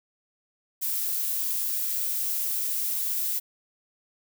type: noise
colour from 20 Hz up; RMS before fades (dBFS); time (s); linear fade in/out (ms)
violet; -28; 0.81-3.4; 20
effects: none